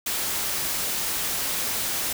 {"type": "noise", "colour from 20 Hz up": "white", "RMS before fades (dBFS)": -27, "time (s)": [0.06, 2.13], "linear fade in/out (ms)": 5, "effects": []}